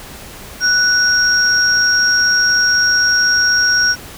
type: tone pair together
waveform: sine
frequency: 1480 / 5588 Hz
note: F#6 / F8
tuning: 0 / 0 cents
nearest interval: octave + major seventh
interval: 2300 cents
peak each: -13 dBFS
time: 0.6-3.96 s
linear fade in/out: 50 ms
effects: pink hiss -34 dBFS RMS until 4.17 s